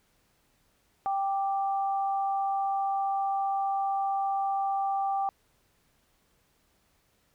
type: tone pair together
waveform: sine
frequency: 785.6 / 1177 Hz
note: G5 / D6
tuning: +4 / +3 cents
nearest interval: perfect fifth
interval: 699 cents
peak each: -26 / -36 dBFS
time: 1.06-5.29 s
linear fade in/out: 0 ms
effects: pink hiss -69 dBFS RMS until 7.34 s